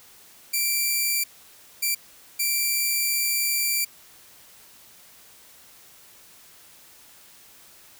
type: tone bursts at uneven times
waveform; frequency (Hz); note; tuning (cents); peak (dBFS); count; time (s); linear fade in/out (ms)
5% pulse; 2349; D7; 0; -12; 3; 0.53-1.24 / 1.82-1.95 / 2.39-3.85; 10
effects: white hiss -51 dBFS RMS until 7.99 s